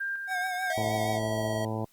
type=tone with tremolo; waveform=sine; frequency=1594 Hz; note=G6; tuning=28 cents sharp; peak=-29 dBFS; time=0-0.73 s; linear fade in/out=10 ms; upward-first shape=square; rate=3.2 Hz; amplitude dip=40%
type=tone with vibrato; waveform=square; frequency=737 Hz; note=F#5; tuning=7 cents flat; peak=-32 dBFS; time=0.27-1.2 s; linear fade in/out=50 ms; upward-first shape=sine; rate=6.3 Hz; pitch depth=42 cents each way
type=tone with pitch glide; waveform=square; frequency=647 to 641.8 Hz; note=E5 to E5; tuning=-32 to -46 cents; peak=-32 dBFS; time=0.7-1.65 s; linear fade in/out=2 ms; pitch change=-14 cents; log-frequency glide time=1.27-1.51 s
type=harmonic tone; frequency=110 Hz; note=A2; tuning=in tune; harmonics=1 / 2 / 3 / 4 / 5 / 6 / 7 / 8 / 9; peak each=-33 / -36 / -38 / -39 / -40 / -41 / -41 / -42 / -43 dBFS; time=0.77-1.85 s; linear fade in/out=5 ms
effects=white hiss -64 dBFS RMS until 1.92 s + Opus 32 kbps